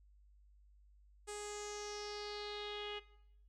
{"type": "tone with low-pass filter sweep", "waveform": "sawtooth", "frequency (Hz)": 415.3, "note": "G#4", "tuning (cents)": 0, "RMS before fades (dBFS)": -45, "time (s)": [1.27, 3], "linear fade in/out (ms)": 20, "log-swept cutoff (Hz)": [8500, 3000], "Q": 5, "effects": ["noise-tail reverb RT60 0.8 s tail -18 dB re dry", "added 50 Hz sine -62 dBFS peak until 3.48 s"]}